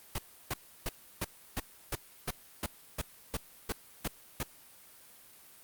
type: noise bursts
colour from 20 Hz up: pink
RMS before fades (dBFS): -33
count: 13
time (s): 0.15-4.432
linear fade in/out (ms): 5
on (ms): 34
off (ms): 320
effects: white hiss -56 dBFS RMS until 5.63 s + Opus 32 kbps